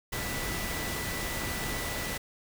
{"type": "tone in noise", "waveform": "sine", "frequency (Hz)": 1975.5, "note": "B6", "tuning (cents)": 0, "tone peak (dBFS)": -39, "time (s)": [0.12, 2.18], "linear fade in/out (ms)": 10, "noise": "pink", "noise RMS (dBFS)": -34, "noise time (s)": [0.12, 2.18], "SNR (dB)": -8, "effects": []}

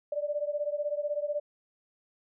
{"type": "beating tone pair", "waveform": "sine", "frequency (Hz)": [583, 599], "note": ["D5", "D5"], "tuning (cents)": [-13, 34], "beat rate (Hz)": 16, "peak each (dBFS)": [-31, -33], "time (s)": [0.12, 1.4], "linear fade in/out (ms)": 5, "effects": []}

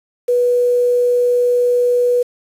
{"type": "tone with quantisation", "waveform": "sine", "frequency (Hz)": 488.9, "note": "B4", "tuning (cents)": -18, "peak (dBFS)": -11, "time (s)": [0.28, 2.23], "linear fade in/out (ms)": 10, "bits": 6, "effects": ["resampled to 32000 Hz"]}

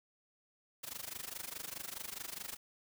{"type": "noise with amplitude modulation", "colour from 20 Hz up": "white", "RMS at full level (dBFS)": -41, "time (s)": [0.83, 2.57], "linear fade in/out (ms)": 10, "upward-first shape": "sine", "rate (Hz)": 24.8, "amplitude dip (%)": 90, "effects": []}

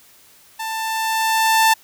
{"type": "tone with level ramp", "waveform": "sawtooth", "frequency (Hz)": 888, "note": "A5", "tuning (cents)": 16, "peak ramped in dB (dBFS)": [-21, -7], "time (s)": [0.59, 1.74], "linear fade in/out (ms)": 10, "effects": ["white hiss -50 dBFS RMS until 1.83 s"]}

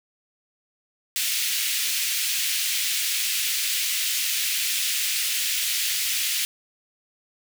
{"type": "high-pass noise", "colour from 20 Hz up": "pink", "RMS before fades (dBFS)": -25, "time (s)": [1.16, 6.45], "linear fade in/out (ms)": 0, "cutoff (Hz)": 2300, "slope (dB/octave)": 24, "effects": []}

